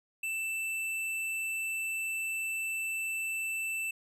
sine tone with hard clipping, 2657 Hz, E7, 13 cents sharp, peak -33 dBFS, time 0.23-3.91 s, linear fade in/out 5 ms, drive 14 dB, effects resampled to 32000 Hz

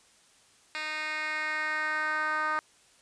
10% pulse tone with band-pass filter sweep, 308.3 Hz, D#4, 16 cents flat, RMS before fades -31 dBFS, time 0.75-2.59 s, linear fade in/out 0 ms, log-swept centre 2800 to 1300 Hz, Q 2.6, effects white hiss -61 dBFS RMS until 3.01 s + resampled to 22050 Hz

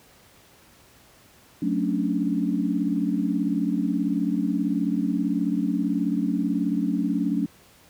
sine chord, D major seventh, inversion first, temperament just, 183.54 / 220.2 / 275.3 / 293.7 Hz, F#3 / A3 / C#4 / D4, -14 / +2 / -12 / 0 cents, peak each -27 dBFS, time 1.62-7.46 s, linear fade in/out 5 ms, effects pink hiss -54 dBFS RMS until 7.89 s + high-pass 60 Hz 12 dB/octave

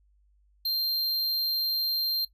square tone, 4174 Hz, C8, 5 cents flat, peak -26 dBFS, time 0.65-2.25 s, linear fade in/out 5 ms, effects noise-tail reverb RT60 0.1 s tail -17 dB re dry + added 50 Hz sine -61 dBFS peak until 2.33 s

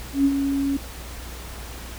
sine tone with ADSR envelope, 277.2 Hz, C#4, in tune, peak -13 dBFS, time 0.13-0.77 s, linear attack 120 ms, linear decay 51 ms, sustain -7 dB, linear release 5 ms, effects added 60 Hz sine -36 dBFS peak until 1.98 s + pink hiss -39 dBFS RMS until 1.98 s

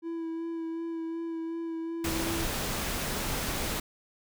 triangle tone with vibrato, 330 Hz, E4, 2 cents sharp, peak -30 dBFS, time 0.02-2.47 s, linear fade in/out 50 ms, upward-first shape sine, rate 2.7 Hz, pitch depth 18 cents each way
pink noise, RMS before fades -32 dBFS, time 2.04-3.8 s, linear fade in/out 5 ms
effects none

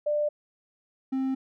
sine / triangle tone pair in turn, 594 / 264.6 Hz, D5 / C4, +20 / +20 cents, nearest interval octave + major second, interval 1400 cents, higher first, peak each -23 dBFS, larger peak neither, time 0.06-0.29 / 1.12-1.35 s, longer neither, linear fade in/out 10 ms, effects none

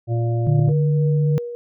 harmonic tone, 116.8 Hz, A#2, 4 cents sharp, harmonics 1 / 3 / 5 / 6, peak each -18 / -28 / -32 / -34 dBFS, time 0.07-0.73 s, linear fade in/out 50 ms
sine tone with vibrato, 148 Hz, D3, 14 cents sharp, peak -15 dBFS, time 0.47-1.38 s, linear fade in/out 0 ms, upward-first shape square, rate 15 Hz, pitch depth 9 cents each way
clicks, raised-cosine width 3 ms, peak -17 dBFS, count 2, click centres 0.593 / 0.68 s
sine tone with tremolo, 478.4 Hz, A#4, 45 cents sharp, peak -24 dBFS, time 0.69-1.55 s, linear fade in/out 0 ms, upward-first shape triangle, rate 3.3 Hz, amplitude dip 40%
effects none

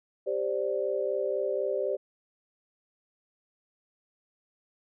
sine chord, G suspended fourth, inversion none, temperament equal with one note detuned, 393.6 / 523.3 / 587.3 Hz, G4 / C5 / D5, +7 / 0 / 0 cents, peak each -31 dBFS, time 0.26-1.97 s, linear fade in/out 20 ms, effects none

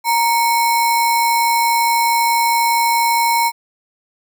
sine tone with sample-and-hold, 932.3 Hz, A#5, in tune, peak -12 dBFS, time 0.04-3.52 s, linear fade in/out 50 ms, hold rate 3150 Hz, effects none

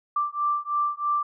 sine beating tone pair, 1174.7 / 1177.8 Hz, D6 / D6, 0 / +5 cents, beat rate 3.1 Hz, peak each -26 dBFS, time 0.16-1.23 s, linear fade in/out 5 ms, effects none

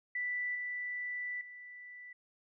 sine tone with level steps, 1975.5 Hz, B6, in tune, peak -33 / -36 / -47 dBFS, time 0.15-2.13 s, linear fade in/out 5 ms, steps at 0.55 / 1.41 s, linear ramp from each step 2 ms, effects none

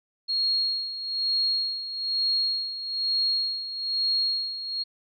sine tone with tremolo, 4282 Hz, C8, 39 cents sharp, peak -21 dBFS, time 0.28-4.84 s, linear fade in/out 20 ms, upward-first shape sine, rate 1.1 Hz, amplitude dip 70%, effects none

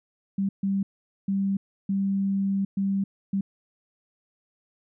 sine tone bursts at uneven times, 196 Hz, G3, in tune, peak -22 dBFS, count 6, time 0.38-0.49 / 0.63-0.83 / 1.28-1.57 / 1.89-2.65 / 2.77-3.04 / 3.33-3.41 s, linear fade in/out 5 ms, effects none

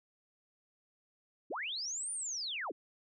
sine linear two-way sweep, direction up then down, 196 to 9397 to 196 Hz, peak -36 dBFS, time 1.5-2.72 s, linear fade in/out 10 ms, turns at 2.12 s, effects none

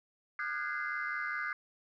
sine tone cluster, 1206 / 1428 / 1513 / 1651 / 2070 Hz, D6 / F6 / F#6 / G#6 / C7, +46 / +38 / +38 / -11 / -19 cents, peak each -39 / -40 / -39 / -40 / -39 dBFS, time 0.39-1.53 s, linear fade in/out 2 ms, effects tanh soft clip ceiling -26 dBFS

